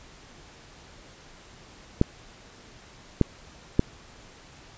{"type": "clicks", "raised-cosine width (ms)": 3, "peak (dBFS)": -5, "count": 3, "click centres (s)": [2.014, 3.213, 3.794], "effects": ["pink hiss -50 dBFS RMS until 4.77 s", "resampled to 16000 Hz"]}